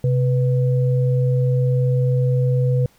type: tone pair together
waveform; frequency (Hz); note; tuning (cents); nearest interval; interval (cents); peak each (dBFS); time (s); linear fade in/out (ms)
sine; 130.58 / 493.9; C3 / B4; -3 / 0; octave + major seventh; 2303; -15 / -24; 0.04-2.86; 2
effects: pink hiss -56 dBFS RMS until 2.98 s